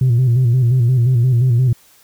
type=tone with vibrato; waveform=sine; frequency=123.47 Hz; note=B2; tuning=in tune; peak=-8 dBFS; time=0.01-1.73 s; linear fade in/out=5 ms; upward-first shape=square; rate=5.7 Hz; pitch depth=80 cents each way; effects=tanh soft clip ceiling -8 dBFS + white hiss -50 dBFS RMS until 2.03 s